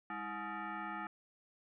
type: tone with frequency modulation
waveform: sine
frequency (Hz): 203.5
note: G#3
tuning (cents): -35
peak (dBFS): -39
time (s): 0.1-1.07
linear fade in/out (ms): 2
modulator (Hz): 526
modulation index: 3.1
effects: none